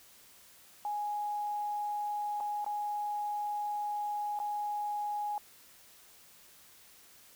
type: tone with dropouts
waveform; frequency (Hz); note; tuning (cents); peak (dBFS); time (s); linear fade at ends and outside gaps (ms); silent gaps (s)
sine; 830.6; G#5; 0; -32; 0.85-5.38; 1; 2.402-2.407 / 2.645-2.663 / 4.39-4.4
effects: white hiss -58 dBFS RMS until 7.35 s